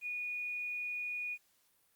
sine tone with quantisation, 2457 Hz, D#7, 22 cents flat, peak -36 dBFS, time 0.01-1.38 s, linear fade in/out 50 ms, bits 11, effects white hiss -72 dBFS RMS until 1.95 s + Opus 48 kbps

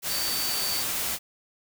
sine tone in noise, 4575 Hz, D8, 46 cents flat, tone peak -30 dBFS, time 0.08-0.85 s, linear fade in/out 50 ms, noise white, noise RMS -29 dBFS, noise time 0.02-1.19 s, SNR -4 dB, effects none

